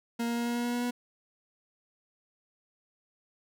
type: tone with pitch steps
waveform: 40% pulse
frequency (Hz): 233.9 / 235.3 / 236.6 / 238 / 239.4 / 240.8 / 242.1 / 243.6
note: A#3 / A#3 / A#3 / A#3 / A#3 / B3 / B3 / B3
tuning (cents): +6 / +16 / +26 / +36 / +46 / -44 / -34 / -24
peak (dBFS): -28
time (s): 0.19-0.91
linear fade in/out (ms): 10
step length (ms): 90
effects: none